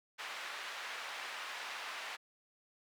white band-pass noise, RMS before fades -44 dBFS, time 0.18-2.17 s, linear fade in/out 20 ms, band 810 to 2500 Hz, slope 12 dB/octave, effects none

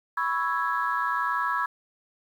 sine chord, C# minor seventh, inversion third, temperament equal, 987.8 / 1108.7 / 1318.5 / 1661.2 Hz, B5 / C#6 / E6 / G#6, 0 / 0 / 0 / 0 cents, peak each -29 dBFS, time 0.17-1.66 s, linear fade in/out 5 ms, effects tanh soft clip ceiling -15 dBFS + 9-bit

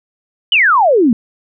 sine exponential sweep, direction down, 3100 to 214.7 Hz, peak -7 dBFS, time 0.52-1.13 s, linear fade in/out 2 ms, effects none

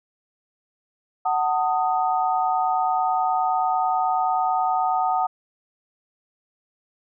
sine chord, D# diminished, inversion first, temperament just, 746.7 / 896 / 1244.5 Hz, F#5 / A5 / D#6, +16 / +31 / 0 cents, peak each -21 / -25 / -26 dBFS, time 1.25-5.27 s, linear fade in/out 10 ms, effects none

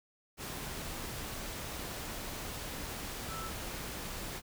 sine tone in noise, 1318.5 Hz, E6, in tune, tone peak -42 dBFS, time 3.27-3.52 s, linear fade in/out 50 ms, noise pink, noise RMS -41 dBFS, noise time 0.37-4.42 s, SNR -4 dB, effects none

